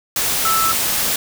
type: tone in noise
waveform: sine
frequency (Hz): 1318.5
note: E6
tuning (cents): 0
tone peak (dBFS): -16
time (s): 0.45-0.72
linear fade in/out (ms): 2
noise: white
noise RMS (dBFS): -19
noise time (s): 0.16-1.16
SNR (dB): 0
effects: none